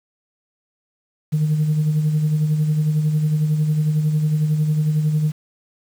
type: tone with tremolo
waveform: sine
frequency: 153.1 Hz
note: D#3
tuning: 28 cents flat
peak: -12 dBFS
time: 1.32-5.32 s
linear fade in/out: 20 ms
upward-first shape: sine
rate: 11 Hz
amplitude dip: 50%
effects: tanh soft clip ceiling -12 dBFS + 7-bit